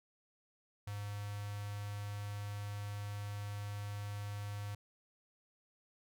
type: tone with notch filter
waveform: square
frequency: 102.7 Hz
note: G#2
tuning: 19 cents flat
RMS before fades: -42 dBFS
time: 0.87-4.75 s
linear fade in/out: 5 ms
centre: 340 Hz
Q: 0.75
effects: none